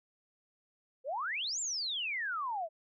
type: exponential two-way sweep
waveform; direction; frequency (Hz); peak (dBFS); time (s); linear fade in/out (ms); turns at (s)
sine; up then down; 483.6 to 7560 to 616; -33; 1.04-2.69; 50; 1.6
effects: none